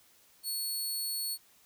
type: tone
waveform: 15% pulse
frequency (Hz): 4400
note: C#8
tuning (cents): -14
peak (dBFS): -26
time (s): 0.43-1.38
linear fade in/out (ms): 50
effects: white hiss -63 dBFS RMS until 1.65 s